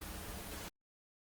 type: noise with comb filter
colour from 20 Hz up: pink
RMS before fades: -45 dBFS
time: 0.01-0.69 s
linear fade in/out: 10 ms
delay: 7.9 ms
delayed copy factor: -0.95
effects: Opus 24 kbps